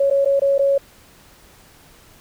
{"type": "tone with dropouts", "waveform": "sine", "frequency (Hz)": 554.4, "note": "C#5", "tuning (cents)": 0, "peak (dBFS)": -13, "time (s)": [0, 0.78], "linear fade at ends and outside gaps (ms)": 5, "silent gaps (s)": [[0.101, 0.109], [0.248, 0.257], [0.396, 0.418], [0.581, 0.592]], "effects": ["pink hiss -49 dBFS RMS until 2.2 s"]}